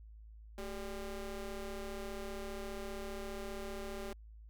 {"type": "ring-modulated tone", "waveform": "25% pulse", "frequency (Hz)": 201.5, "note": "G3", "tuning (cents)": 48, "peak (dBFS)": -34, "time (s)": [0.58, 4.13], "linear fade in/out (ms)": 2, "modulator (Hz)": 184, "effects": ["added 54 Hz sine -51 dBFS peak until 4.49 s"]}